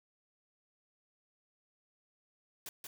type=noise with echo; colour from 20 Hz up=white; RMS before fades=-44 dBFS; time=2.66-2.69 s; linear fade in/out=2 ms; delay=180 ms; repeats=1; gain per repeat=-2 dB; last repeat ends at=2.87 s; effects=none